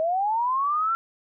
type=linear sweep; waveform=sine; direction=up; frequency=624 to 1368 Hz; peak=-21 dBFS; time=0-0.95 s; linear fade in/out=0 ms; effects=none